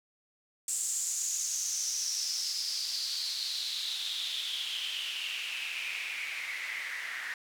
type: noise with band-pass filter sweep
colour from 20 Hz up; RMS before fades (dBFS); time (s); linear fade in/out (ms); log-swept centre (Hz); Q
white; -35; 0.68-7.34; 2; 7700 to 1800; 6.1
effects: none